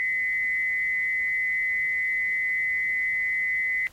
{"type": "tone with frequency modulation", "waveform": "sine", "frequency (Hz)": 2024, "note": "B6", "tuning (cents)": 42, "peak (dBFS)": -23, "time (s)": [0, 3.87], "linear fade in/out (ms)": 0, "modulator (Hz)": 154, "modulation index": 0.5, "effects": ["pink hiss -55 dBFS RMS until 3.92 s", "AAC 48 kbps"]}